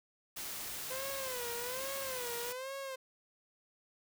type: noise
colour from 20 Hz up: white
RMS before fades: -42 dBFS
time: 0.36-2.53 s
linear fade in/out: 10 ms
type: tone with vibrato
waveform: sawtooth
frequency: 509 Hz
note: C5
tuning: 48 cents flat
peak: -36 dBFS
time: 0.9-2.96 s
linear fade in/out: 10 ms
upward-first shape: sine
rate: 1.2 Hz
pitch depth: 130 cents each way
effects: none